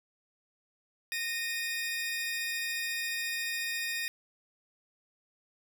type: tone pair together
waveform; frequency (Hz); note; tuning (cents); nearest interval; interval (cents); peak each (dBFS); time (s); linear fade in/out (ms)
sawtooth; 1848.2 / 2469; A#6 / D#7; -15 / -14; perfect fourth; 501; -31 / -32; 1.12-4.08; 0
effects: none